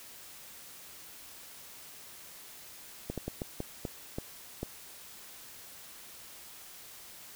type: slowing click train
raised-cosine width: 2 ms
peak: -21 dBFS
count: 8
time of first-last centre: 3.1-4.63 s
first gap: 77 ms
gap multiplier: 1.34
effects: white hiss -50 dBFS RMS until 7.35 s